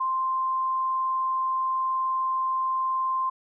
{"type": "tone", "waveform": "sine", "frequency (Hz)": 1046.5, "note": "C6", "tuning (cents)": 0, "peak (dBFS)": -23, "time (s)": [0, 3.3], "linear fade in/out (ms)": 10, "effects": []}